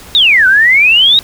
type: exponential two-way sweep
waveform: sine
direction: down then up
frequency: 3847 to 1480 to 3847 Hz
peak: -4 dBFS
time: 0.15-1.19 s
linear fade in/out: 0 ms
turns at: 0.47 s
effects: pink hiss -34 dBFS RMS until 1.23 s